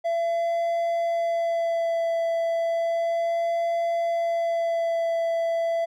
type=tone with vibrato; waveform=triangle; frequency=672 Hz; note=E5; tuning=33 cents sharp; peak=-20 dBFS; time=0.04-5.86 s; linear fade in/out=20 ms; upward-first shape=sine; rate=0.33 Hz; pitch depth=14 cents each way; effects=none